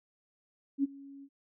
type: tone with ADSR envelope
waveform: sine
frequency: 277.2 Hz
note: C#4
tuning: in tune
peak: -23 dBFS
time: 0.78-1.29 s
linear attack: 57 ms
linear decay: 23 ms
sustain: -23 dB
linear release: 57 ms
effects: none